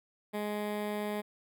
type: tone with notch filter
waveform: 15% pulse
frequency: 208.8 Hz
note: G#3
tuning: 10 cents sharp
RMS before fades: -35 dBFS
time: 0.33-1.22 s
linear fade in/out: 20 ms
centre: 6000 Hz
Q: 0.79
effects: none